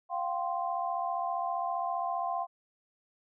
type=chord; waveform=sine; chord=F suspended second; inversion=none; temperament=equal with one note detuned; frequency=698.5 / 773.6 / 1046.5 Hz; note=F5 / G5 / C6; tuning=0 / -23 / 0 cents; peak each=-33 / -35 / -35 dBFS; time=0.09-2.47 s; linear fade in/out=50 ms; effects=none